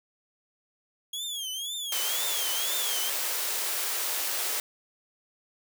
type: tone with vibrato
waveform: sawtooth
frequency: 3290 Hz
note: G#7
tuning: 17 cents flat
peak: -29 dBFS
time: 1.13-3.1 s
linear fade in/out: 5 ms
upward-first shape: triangle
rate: 2 Hz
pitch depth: 170 cents each way
type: high-pass noise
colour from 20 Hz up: white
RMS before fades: -30 dBFS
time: 1.92-4.6 s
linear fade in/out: 2 ms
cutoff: 390 Hz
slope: 24 dB/octave
effects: none